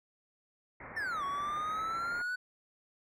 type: low-pass noise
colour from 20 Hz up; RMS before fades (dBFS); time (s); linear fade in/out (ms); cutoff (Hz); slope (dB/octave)
white; -47; 0.8-2.22; 5; 2200; 96
type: exponential two-way sweep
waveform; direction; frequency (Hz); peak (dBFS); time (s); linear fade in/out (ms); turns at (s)
triangle; down then up; 1845 to 1108.7 to 1498; -31; 0.96-2.36; 10; 1.24
effects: none